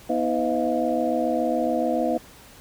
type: tone cluster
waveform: sine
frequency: 243.9 / 318.6 / 508 / 636 / 703 Hz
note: B3 / D#4 / B4 / D#5 / F5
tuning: -21 / +41 / +49 / +38 / +11 cents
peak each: -27 dBFS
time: 0.09-2.18 s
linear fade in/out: 10 ms
effects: pink hiss -48 dBFS RMS until 2.6 s